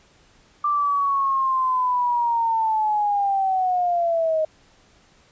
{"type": "linear sweep", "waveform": "sine", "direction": "down", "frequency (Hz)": [1183, 622.3], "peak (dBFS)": -18, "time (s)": [0.64, 4.45], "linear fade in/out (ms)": 5, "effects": ["pink hiss -56 dBFS RMS until 5.31 s", "resampled to 16000 Hz"]}